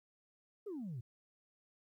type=exponential sweep; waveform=sine; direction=down; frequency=442.7 to 109.7 Hz; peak=-39 dBFS; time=0.66-1.01 s; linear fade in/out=10 ms; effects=tanh soft clip ceiling -38 dBFS + 13-bit